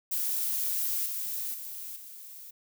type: noise with level steps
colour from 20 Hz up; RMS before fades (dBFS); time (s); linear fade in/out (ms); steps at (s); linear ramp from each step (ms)
violet; -30 / -34 / -40 / -46; 0.11-2.51; 10; 1.06 / 1.54 / 1.96; 2
effects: none